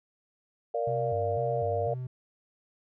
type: chord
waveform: sine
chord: Bb major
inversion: none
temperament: equal with one note detuned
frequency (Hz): 466.2 / 587.3 / 696.4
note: Bb4 / D5 / F5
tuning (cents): 0 / 0 / -5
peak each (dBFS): -31 / -31 / -32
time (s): 0.74-1.94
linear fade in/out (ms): 5
type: tone with vibrato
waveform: triangle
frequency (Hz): 111.2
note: A2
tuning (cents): +19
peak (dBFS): -31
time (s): 0.87-2.07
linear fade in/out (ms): 5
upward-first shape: square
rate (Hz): 2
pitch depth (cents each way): 230
effects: none